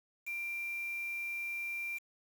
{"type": "tone with quantisation", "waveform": "sine", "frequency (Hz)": 2370, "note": "D7", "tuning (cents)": 15, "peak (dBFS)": -36, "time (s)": [0.26, 1.99], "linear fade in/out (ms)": 20, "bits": 8, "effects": []}